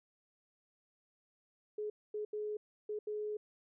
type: tone bursts at uneven times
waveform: sine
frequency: 422.4 Hz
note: G#4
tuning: 29 cents sharp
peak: -36 dBFS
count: 5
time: 1.78-1.9 / 2.14-2.25 / 2.33-2.57 / 2.89-2.99 / 3.07-3.37 s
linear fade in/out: 5 ms
effects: none